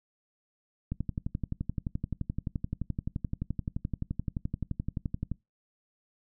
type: click train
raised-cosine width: 5 ms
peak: -19 dBFS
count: 52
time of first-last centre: 0.92-5.317 s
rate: 11.6 Hz
effects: noise-tail reverb RT60 0.2 s tail -23 dB re dry

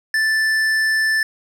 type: tone with tanh clipping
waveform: triangle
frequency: 1760 Hz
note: A6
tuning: in tune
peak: -17 dBFS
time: 0.14-1.23 s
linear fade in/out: 2 ms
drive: 16 dB
effects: none

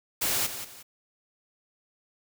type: noise with echo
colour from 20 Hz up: white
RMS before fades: -27 dBFS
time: 0.21-0.47 s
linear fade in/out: 10 ms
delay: 180 ms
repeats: 2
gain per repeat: -10 dB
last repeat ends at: 0.83 s
effects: none

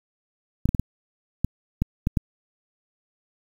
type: clicks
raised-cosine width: 5 ms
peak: -8 dBFS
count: 8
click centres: 0.656 / 0.691 / 0.748 / 0.796 / 1.446 / 1.82 / 2.071 / 2.172 s
effects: 7-bit

